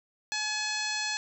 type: harmonic tone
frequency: 851 Hz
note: G#5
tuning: 42 cents sharp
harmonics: 1 / 2 / 3 / 4 / 5 / 6 / 7 / 8 / 9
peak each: -39 / -35 / -36 / -40 / -35 / -42 / -38 / -45 / -43 dBFS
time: 0.32-1.17 s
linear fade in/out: 0 ms
effects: none